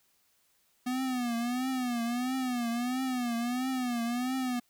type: tone with vibrato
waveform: square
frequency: 246.9 Hz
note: B3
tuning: in tune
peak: -30 dBFS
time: 0.86-4.6 s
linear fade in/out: 10 ms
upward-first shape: triangle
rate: 1.5 Hz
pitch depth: 120 cents each way
effects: white hiss -70 dBFS RMS until 4.69 s